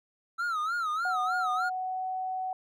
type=tone with vibrato; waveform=triangle; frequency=1318.5 Hz; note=E6; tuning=in tune; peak=-26 dBFS; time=0.38-1.7 s; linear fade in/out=20 ms; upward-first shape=sine; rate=3.3 Hz; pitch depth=140 cents each way
type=tone with pitch glide; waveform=sine; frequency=740 to 748.6 Hz; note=F#5 to F#5; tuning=0 to +20 cents; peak=-30 dBFS; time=1.05-2.53 s; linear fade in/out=2 ms; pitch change=+20 cents; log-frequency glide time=1.57-2.05 s
effects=none